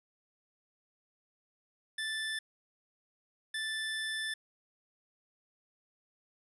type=tone bursts at uneven times; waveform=25% pulse; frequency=1760 Hz; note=A6; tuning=in tune; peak=-30 dBFS; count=2; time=1.98-2.39 / 3.54-4.34 s; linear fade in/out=5 ms; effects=resampled to 24000 Hz